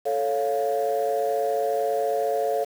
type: chord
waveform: sine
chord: A augmented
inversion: none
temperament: equal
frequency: 440 / 554.4 / 698.5 Hz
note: A4 / C#5 / E#5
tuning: 0 / 0 / 0 cents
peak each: -25 dBFS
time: 0.05-2.65 s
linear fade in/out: 20 ms
effects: tanh soft clip ceiling -15 dBFS + 7-bit